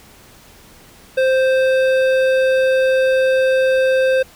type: tone with hard clipping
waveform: triangle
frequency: 523 Hz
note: C5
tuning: 1 cent flat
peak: -14 dBFS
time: 1.17-4.23 s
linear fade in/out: 10 ms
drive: 16 dB
effects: pink hiss -45 dBFS RMS until 4.35 s